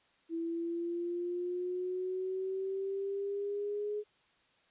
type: exponential sweep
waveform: sine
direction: up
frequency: 329.6 to 420.3 Hz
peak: -33 dBFS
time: 0.29-4.04 s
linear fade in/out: 50 ms
effects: white hiss -69 dBFS RMS until 4.7 s + resampled to 8000 Hz